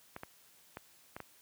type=clicks; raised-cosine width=0.5 ms; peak=-27 dBFS; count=5; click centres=0.164 / 0.234 / 0.771 / 1.165 / 1.203 s; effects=white hiss -63 dBFS RMS until 1.41 s + high-pass 60 Hz 12 dB/octave

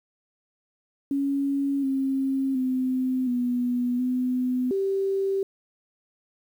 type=tone with pitch steps; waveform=sine; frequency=278.3 / 268.8 / 257.3 / 245.4 / 252.2 / 389.7 Hz; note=C#4 / C4 / C4 / B3 / B3 / G4; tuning=+7 / +47 / -29 / -11 / +36 / -10 cents; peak=-22 dBFS; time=1.11-5.43 s; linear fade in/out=2 ms; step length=720 ms; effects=9-bit

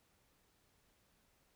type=silence; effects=pink hiss -74 dBFS RMS until 1.55 s

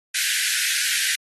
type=high-pass noise; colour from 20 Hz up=pink; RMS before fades=-23 dBFS; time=0.14-1.16 s; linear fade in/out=10 ms; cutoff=1500 Hz; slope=96 dB/octave; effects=AAC 32 kbps

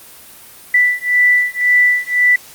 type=beating tone pair; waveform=sine; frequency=1975.5 / 1977.4 Hz; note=B6 / B6; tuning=0 / +2 cents; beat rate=1.9 Hz; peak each=-13 dBFS; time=0.74-2.36 s; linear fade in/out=5 ms; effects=white hiss -39 dBFS RMS until 2.54 s + Opus 32 kbps

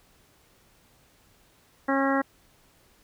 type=harmonic tone; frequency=272.5 Hz; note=C#4; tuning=29 cents flat; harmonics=1 / 2 / 3 / 4 / 5 / 6 / 7; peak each=-25 / -28 / -30 / -31 / -32 / -33 / -33 dBFS; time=1.88-2.22 s; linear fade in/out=10 ms; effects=pink hiss -61 dBFS RMS until 3.03 s

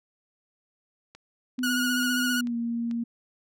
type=click train; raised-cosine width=0.2 ms; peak=-29 dBFS; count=5; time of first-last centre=1.15-2.912 s; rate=2.27 Hz
type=tone with pitch glide; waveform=sine; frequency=252 to 233.8 Hz; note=B3 to A#3; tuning=+35 to +5 cents; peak=-26 dBFS; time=1.58-3.04 s; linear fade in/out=10 ms; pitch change=-130 cents; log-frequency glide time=2.3-2.56 s
type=tone with vibrato; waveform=sawtooth; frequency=1449 Hz; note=F#6; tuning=37 cents flat; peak=-22 dBFS; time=1.63-2.41 s; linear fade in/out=5 ms; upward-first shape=sine; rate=15 Hz; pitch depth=36 cents each way
effects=none

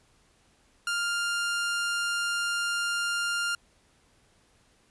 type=tone; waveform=sawtooth; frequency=1400 Hz; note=F6; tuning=4 cents sharp; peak=-23 dBFS; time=0.87-3.55 s; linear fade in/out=2 ms; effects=pink hiss -64 dBFS RMS until 4.9 s + resampled to 24000 Hz

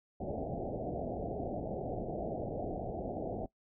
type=low-pass noise; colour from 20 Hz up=white; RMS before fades=-38 dBFS; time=0.2-3.46 s; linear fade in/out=5 ms; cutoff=760 Hz; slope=96 dB/octave; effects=noise-tail reverb RT60 0.1 s tail -19 dB re dry

